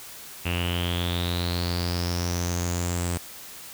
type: tone with low-pass filter sweep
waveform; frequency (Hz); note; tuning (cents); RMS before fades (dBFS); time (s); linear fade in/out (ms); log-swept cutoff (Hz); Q
sawtooth; 87.31; F2; 0; -27; 0.45-3.18; 10; 2700 to 8300; 9.6
effects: white hiss -42 dBFS RMS until 3.73 s